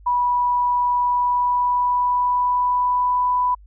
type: tone with pitch glide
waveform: sine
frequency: 979 to 992.7 Hz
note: B5 to B5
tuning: -15 to +9 cents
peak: -16 dBFS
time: 0.06-3.55 s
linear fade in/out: 10 ms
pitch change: +24 cents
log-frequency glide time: 0.97-3.33 s
effects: added 50 Hz sine -43 dBFS peak until 3.66 s